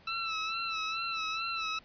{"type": "tone with vibrato", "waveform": "15% pulse", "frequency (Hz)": 1322, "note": "E6", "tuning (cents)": 5, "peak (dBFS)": -25, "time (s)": [0.07, 1.79], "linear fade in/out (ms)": 5, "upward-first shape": "sine", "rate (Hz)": 2.3, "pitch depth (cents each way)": 48, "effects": ["pink hiss -59 dBFS RMS until 1.84 s", "resampled to 11025 Hz"]}